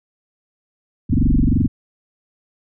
sine tone with frequency modulation, 103 Hz, G#2, 14 cents flat, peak -12 dBFS, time 1.09-1.68 s, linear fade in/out 20 ms, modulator 23.1 Hz, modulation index 7.6, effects none

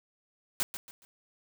white noise with echo, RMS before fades -29 dBFS, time 0.6-0.63 s, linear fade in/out 0 ms, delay 140 ms, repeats 3, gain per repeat -10 dB, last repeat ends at 1.05 s, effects none

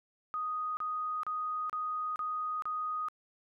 sine tone bursts, 1244.5 Hz, D#6, in tune, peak -32 dBFS, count 6, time 0.34-3.085 s, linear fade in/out 0 ms, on 430 ms, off 33 ms, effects none

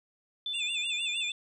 sine tone with tremolo, 3520 Hz, A7, in tune, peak -31 dBFS, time 0.46-1.32 s, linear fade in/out 2 ms, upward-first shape square, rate 7 Hz, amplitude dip 25%
square tone with vibrato, 2597 Hz, E7, 26 cents flat, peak -33 dBFS, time 0.53-1.32 s, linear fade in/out 20 ms, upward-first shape sine, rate 6.5 Hz, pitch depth 140 cents each way
effects resampled to 24000 Hz + 11-bit

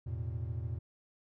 triangle chord, E suspended fourth, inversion none, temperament equal with one note detuned, 83.36 / 110 / 123.47 Hz, E2 / A2 / B2, +20 / 0 / 0 cents, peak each -37 / -37 / -38 dBFS, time 0.06-0.79 s, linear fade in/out 10 ms, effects none

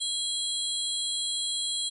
sine tone cluster, 3284 / 4090 / 7630 / 9330 Hz, G#7 / C8 / A#8 / D9, -20 / -40 / +39 / -12 cents, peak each -31 / -33 / -36 / -36 dBFS, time 0-1.9 s, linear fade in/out 20 ms, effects none

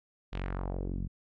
sawtooth tone with low-pass filter sweep, 46.13 Hz, F#1, 4 cents flat, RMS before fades -35 dBFS, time 0.32-1.08 s, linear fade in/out 20 ms, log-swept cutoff 3600 to 160 Hz, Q 1.9, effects none

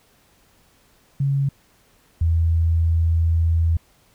sine tone pair in turn, 138.59 / 82.51 Hz, C#3 / E2, 0 / +2 cents, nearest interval major sixth, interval 898 cents, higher first, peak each -17 / -15 dBFS, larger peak second, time 1.2-1.49 / 2.21-3.77 s, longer second, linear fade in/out 5 ms, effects pink hiss -58 dBFS RMS until 4.14 s

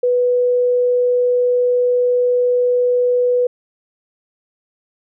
sine tone, 492.9 Hz, B4, 3 cents flat, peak -12 dBFS, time 0.03-3.47 s, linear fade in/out 5 ms, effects none

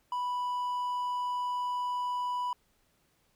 triangle tone, 987 Hz, B5, 1 cent flat, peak -28 dBFS, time 0.12-2.53 s, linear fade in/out 2 ms, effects pink hiss -71 dBFS RMS until 3.35 s

